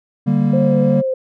triangle chord, G minor, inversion second, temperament equal, 146.83 / 196 / 233.1 Hz, D3 / G3 / Bb3, 0 / 0 / 0 cents, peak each -15 dBFS, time 0.26-1.02 s, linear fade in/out 20 ms
sine tone with vibrato, 523.3 Hz, C5, in tune, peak -16 dBFS, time 0.53-1.14 s, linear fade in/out 5 ms, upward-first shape triangle, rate 2.7 Hz, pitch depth 40 cents each way
effects none

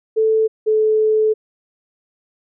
sine tone pair in turn, 440 / 433.4 Hz, A4 / A4, 0 / -26 cents, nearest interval unison, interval 26 cents, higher first, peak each -12 dBFS, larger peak neither, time 0.16-0.48 / 0.66-1.34 s, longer second, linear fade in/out 20 ms, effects none

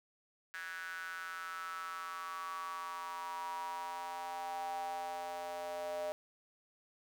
square tone with high-pass filter sweep, 87.31 Hz, F2, in tune, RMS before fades -42 dBFS, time 0.54-6.12 s, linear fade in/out 0 ms, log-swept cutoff 1600 to 620 Hz, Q 8, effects none

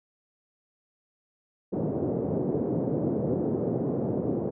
white band-pass noise, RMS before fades -28 dBFS, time 1.72-4.51 s, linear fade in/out 20 ms, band 110 to 470 Hz, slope 24 dB/octave, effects none

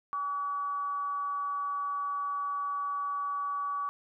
sine tone with frequency modulation, 1140 Hz, C#6, 48 cents sharp, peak -30 dBFS, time 0.13-3.89 s, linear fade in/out 0 ms, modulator 325 Hz, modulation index 0.23, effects none

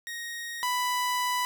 sawtooth tone pair in turn, 1872 / 991.7 Hz, A#6 / B5, +7 / +7 cents, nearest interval major seventh, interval 1100 cents, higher first, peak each -31 / -22 dBFS, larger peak second, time 0.07-0.63 / 0.63-1.45 s, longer second, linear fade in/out 0 ms, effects none

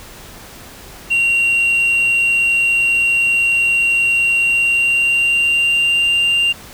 sine tone with pitch glide, 2755 to 2787 Hz, F7 to F7, -24 to -4 cents, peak -9 dBFS, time 1.1-6.53 s, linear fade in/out 20 ms, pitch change +20 cents, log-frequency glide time 4.38-6.14 s, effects tanh soft clip ceiling -11 dBFS + pink hiss -37 dBFS RMS until 6.73 s

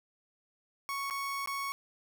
30% pulse tone with dropouts, 1108.7 Hz, C#6, in tune, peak -31 dBFS, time 0.89-1.72 s, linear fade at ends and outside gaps 0 ms, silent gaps 1.1-1.108 / 1.46-1.474 s, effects 10-bit

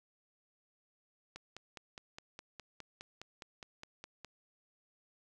click train, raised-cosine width 0.2 ms, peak -29 dBFS, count 15, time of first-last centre 1.36-4.247 s, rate 4.85 Hz, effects none

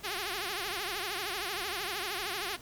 5% pulse tone with vibrato, 383.8 Hz, G4, 37 cents flat, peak -22 dBFS, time 0.03-2.57 s, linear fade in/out 20 ms, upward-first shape triangle, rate 13 Hz, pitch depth 220 cents each way, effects pink hiss -52 dBFS RMS until 2.61 s

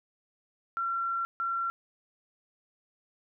sine tone bursts at uneven times, 1363 Hz, F6, 43 cents flat, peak -28 dBFS, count 2, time 0.77-1.25 / 1.4-1.7 s, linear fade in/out 0 ms, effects none

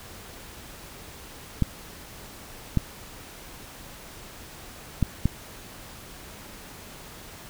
clicks, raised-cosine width 5 ms, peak -8 dBFS, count 4, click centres 1.623 / 2.773 / 5.027 / 5.256 s, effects pink hiss -44 dBFS RMS until 7.49 s

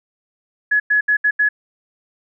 sine tone bursts at uneven times, 1692 Hz, G#6, 32 cents sharp, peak -12 dBFS, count 5, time 0.71-0.8 / 0.9-1.01 / 1.08-1.17 / 1.24-1.31 / 1.39-1.49 s, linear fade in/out 10 ms, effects none

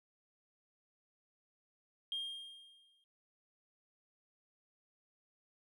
triangle tone with exponential decay, 3217 Hz, G7, 44 cents sharp, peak -32 dBFS, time 2.12-3.04 s, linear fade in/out 1 ms, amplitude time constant 200 ms, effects tanh soft clip ceiling -33 dBFS

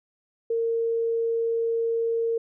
sine tone, 459.1 Hz, A#4, 26 cents flat, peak -22 dBFS, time 0.5-2.38 s, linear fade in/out 5 ms, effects none

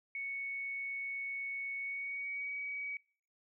sine tone with pitch glide, 2218 to 2266 Hz, C#7 to C#7, 0 to +37 cents, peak -37 dBFS, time 0.15-2.97 s, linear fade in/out 2 ms, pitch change +37 cents, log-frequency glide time 1.79-2.56 s, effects noise-tail reverb RT60 0.5 s tail -25 dB re dry

